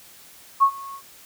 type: tone with ADSR envelope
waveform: sine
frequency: 1099 Hz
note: C#6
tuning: 15 cents flat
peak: -10 dBFS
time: 0.6-1.02 s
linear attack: 27 ms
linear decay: 78 ms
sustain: -23 dB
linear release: 74 ms
effects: white hiss -48 dBFS RMS until 1.25 s